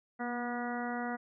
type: harmonic tone with a mistuned harmonic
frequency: 242.1 Hz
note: B3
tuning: 34 cents flat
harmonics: 1 / 2 / 3 / 4 / 5 / 6 / 7 / 8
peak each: -37 / -43 / -39 / -46 / -46 / -43 / -50 / -45 dBFS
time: 0.19-1.17 s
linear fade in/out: 20 ms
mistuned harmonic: 1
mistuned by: -20 cents
effects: none